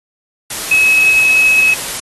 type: tone in noise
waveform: sine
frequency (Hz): 2564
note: E7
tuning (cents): -49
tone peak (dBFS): -7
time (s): 0.71-1.74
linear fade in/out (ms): 5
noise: white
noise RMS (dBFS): -22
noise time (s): 0.5-2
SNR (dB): +12
effects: AAC 32 kbps